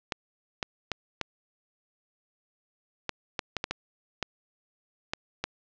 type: clicks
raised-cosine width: 0.2 ms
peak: -11 dBFS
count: 12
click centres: 0.122 / 0.628 / 0.917 / 1.213 / 3.093 / 3.392 / 3.567 / 3.641 / 3.71 / 4.227 / 5.135 / 5.44 s
effects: low-pass 5000 Hz 12 dB/octave